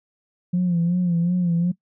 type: tone with vibrato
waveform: sine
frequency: 174.6 Hz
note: F3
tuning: in tune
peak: -16 dBFS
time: 0.53-1.72 s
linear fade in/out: 10 ms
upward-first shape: sine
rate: 2.7 Hz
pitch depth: 64 cents each way
effects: noise-tail reverb RT60 0.1 s tail -21 dB re dry + tanh soft clip ceiling -14 dBFS